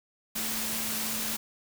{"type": "tone in noise", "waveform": "sine", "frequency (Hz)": 220, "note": "A3", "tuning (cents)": 0, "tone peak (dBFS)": -40, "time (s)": [0.35, 1.37], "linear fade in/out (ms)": 10, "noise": "white", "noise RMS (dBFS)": -32, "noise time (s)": [0.35, 1.37], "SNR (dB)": -11, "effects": []}